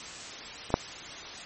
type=clicks; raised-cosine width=1 ms; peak=-23 / -6 dBFS; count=2; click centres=0.704 / 0.741 s; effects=white hiss -41 dBFS RMS until 1.45 s + MP3 32 kbps